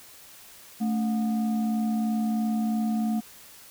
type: tone with frequency modulation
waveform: sine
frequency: 220 Hz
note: A3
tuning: in tune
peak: -23 dBFS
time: 0.8-3.21 s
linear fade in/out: 20 ms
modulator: 503 Hz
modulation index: 0.45
effects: white hiss -49 dBFS RMS until 3.7 s